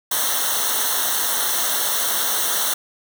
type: noise with comb filter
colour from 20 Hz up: white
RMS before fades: -21 dBFS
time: 0.11-2.74 s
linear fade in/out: 5 ms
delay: 0.41 ms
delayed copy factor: -0.95
effects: none